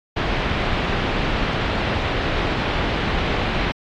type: low-pass noise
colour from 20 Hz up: pink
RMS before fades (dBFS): -22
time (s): 0.16-3.72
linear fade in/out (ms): 10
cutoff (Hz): 3500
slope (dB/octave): 24
effects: AAC 48 kbps